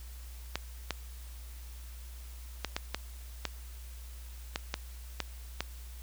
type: clicks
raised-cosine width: 0.2 ms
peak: -14 dBFS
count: 10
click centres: 0.556 / 0.907 / 2.647 / 2.765 / 2.946 / 3.453 / 4.559 / 4.741 / 5.203 / 5.606 s
effects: added 60 Hz sine -43 dBFS peak until 6.02 s + white hiss -55 dBFS RMS until 6.02 s